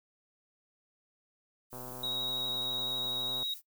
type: noise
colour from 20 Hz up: violet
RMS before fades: -47 dBFS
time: 1.7-3.62 s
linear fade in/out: 50 ms
type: click train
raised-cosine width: 1 ms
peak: -32 dBFS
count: 215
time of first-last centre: 1.73-3.428 s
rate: 126 Hz
type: tone with vibrato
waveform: sine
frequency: 3806 Hz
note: A#7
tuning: 35 cents sharp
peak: -32 dBFS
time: 2.03-3.54 s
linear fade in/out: 5 ms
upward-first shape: sine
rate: 12 Hz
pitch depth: 9 cents each way
effects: noise-tail reverb RT60 0.1 s tail -20 dB re dry